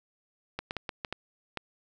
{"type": "clicks", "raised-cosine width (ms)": 0.3, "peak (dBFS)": -17, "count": 7, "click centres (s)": [0.59, 0.709, 0.767, 0.892, 1.048, 1.126, 1.573], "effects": []}